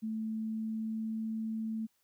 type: tone with pitch glide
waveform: sine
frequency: 220 to 221.4 Hz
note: A3 to A3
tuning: 0 to +11 cents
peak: -33 dBFS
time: 0.02-1.87 s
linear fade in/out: 20 ms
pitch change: +11 cents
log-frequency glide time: 0.35-1.25 s
effects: white hiss -75 dBFS RMS until 2.03 s